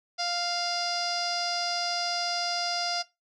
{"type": "tone with low-pass filter", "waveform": "sawtooth", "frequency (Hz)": 698.5, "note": "F5", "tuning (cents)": 0, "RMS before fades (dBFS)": -30, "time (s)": [0.18, 3.03], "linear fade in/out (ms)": 20, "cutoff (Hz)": 5100, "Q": 8.7, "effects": ["noise-tail reverb RT60 0.2 s tail -17 dB re dry"]}